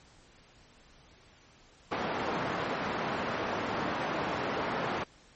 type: band-pass noise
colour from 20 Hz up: white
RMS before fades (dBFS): -33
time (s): 1.91-5.04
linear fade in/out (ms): 10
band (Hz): 120 to 1200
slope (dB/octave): 12
effects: pink hiss -59 dBFS RMS until 5.35 s + MP3 32 kbps